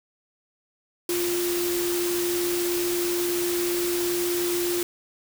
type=tone in noise; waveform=sine; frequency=350 Hz; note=F4; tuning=4 cents sharp; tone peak=-24 dBFS; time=1.09-4.83 s; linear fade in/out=2 ms; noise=white; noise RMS=-30 dBFS; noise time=1.09-4.83 s; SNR=+3 dB; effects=none